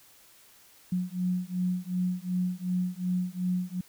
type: beating tone pair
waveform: sine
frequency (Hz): 180 / 182.7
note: F#3 / F#3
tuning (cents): -47 / -22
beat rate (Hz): 2.7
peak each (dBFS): -30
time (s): 0.92-3.81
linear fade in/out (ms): 5
effects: white hiss -57 dBFS RMS until 3.88 s